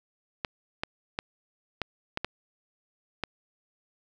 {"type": "clicks", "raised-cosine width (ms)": 0.3, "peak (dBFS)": -13, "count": 7, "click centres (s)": [0.448, 0.835, 1.189, 1.817, 2.174, 2.246, 3.237], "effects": []}